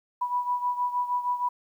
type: beating tone pair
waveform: sine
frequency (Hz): 981 / 987.4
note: B5 / B5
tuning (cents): -12 / -1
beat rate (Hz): 6.4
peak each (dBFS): -26 / -31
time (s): 0.21-1.49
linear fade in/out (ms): 10
effects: 10-bit